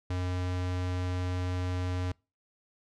square tone, 90.6 Hz, F#2, 36 cents flat, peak -30 dBFS, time 0.1-2.12 s, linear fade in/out 5 ms, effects noise-tail reverb RT60 0.3 s tail -26 dB re dry + low-pass 6000 Hz 12 dB/octave

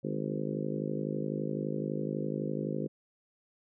harmonic tone with a mistuned harmonic, 51.91 Hz, G#1, in tune, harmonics 3 / 4 / 5 / 6 / 7 / 8 / 9 / 10, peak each -37 / -38 / -39 / -40 / -40 / -41 / -42 / -42 dBFS, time 0.03-2.88 s, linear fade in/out 20 ms, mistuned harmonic 3, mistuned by -54 cents, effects none

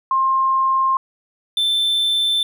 sine / triangle tone pair in turn, 1061 / 3542 Hz, C6 / A7, +24 / +11 cents, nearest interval octave + major sixth, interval 2087 cents, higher second, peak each -14 dBFS, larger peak neither, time 0.11-0.97 / 1.57-2.43 s, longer neither, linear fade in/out 2 ms, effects none

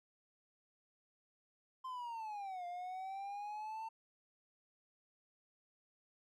triangle linear two-way sweep, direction down then up, 1046.5 to 698.5 to 900 Hz, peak -40 dBFS, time 1.84-3.89 s, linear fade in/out 10 ms, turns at 2.66 s, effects none

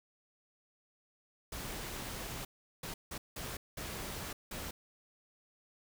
pink noise bursts at uneven times, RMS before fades -42 dBFS, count 6, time 1.52-2.45 / 2.83-2.94 / 3.11-3.18 / 3.36-3.57 / 3.77-4.33 / 4.51-4.71 s, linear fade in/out 5 ms, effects none

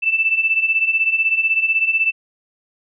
sine beating tone pair, 2637 / 2653 Hz, E7 / E7, 0 / +10 cents, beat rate 16 Hz, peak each -20 / -16 dBFS, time 0.02-2.12 s, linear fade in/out 20 ms, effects none

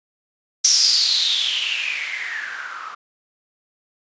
violet noise with low-pass filter sweep, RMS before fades -21 dBFS, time 0.64-2.95 s, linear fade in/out 10 ms, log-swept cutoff 5800 to 1200 Hz, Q 8.3, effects resampled to 16000 Hz

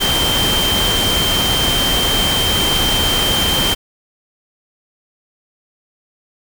sine tone in noise, 3136 Hz, G7, in tune, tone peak -16 dBFS, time 0-3.75 s, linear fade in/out 20 ms, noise pink, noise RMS -18 dBFS, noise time 0-3.75 s, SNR -1 dB, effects none

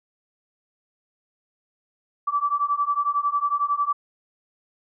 sine beating tone pair, 1152 / 1163 Hz, D6 / D6, -34 / -17 cents, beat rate 11 Hz, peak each -24 / -23 dBFS, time 2.27-3.93 s, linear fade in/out 10 ms, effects none

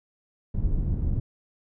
pink low-pass noise, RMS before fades -25 dBFS, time 0.54-1.2 s, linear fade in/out 5 ms, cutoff 140 Hz, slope 12 dB/octave, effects none

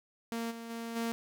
sawtooth tone with level steps, 230.5 Hz, A#3, 19 cents flat, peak -30 / -38 / -34 / -28 dBFS, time 0.32-1.12 s, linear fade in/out 0 ms, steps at 0.5 / 0.69 / 0.95 s, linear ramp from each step 20 ms, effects none

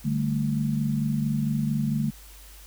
sine chord, D suspended fourth, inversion none, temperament just, 146.83 / 195.78 / 220.2 Hz, D3 / G3 / A3, 0 / -2 / +2 cents, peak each -26 / -31 / -26 dBFS, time 0.04-2.11 s, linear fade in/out 20 ms, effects added 50 Hz sine -46 dBFS peak until 2.66 s + white hiss -50 dBFS RMS until 2.66 s

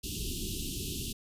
pink band-stop noise, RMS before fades -36 dBFS, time 0.03-1.13 s, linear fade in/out 10 ms, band 410 to 2700 Hz, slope 96 dB/octave, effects resampled to 32000 Hz

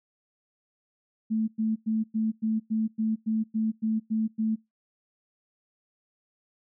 sine tone bursts, 220 Hz, A3, in tune, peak -23 dBFS, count 12, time 1.3-4.56 s, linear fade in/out 20 ms, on 180 ms, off 100 ms, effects noise-tail reverb RT60 0.2 s tail -25 dB re dry

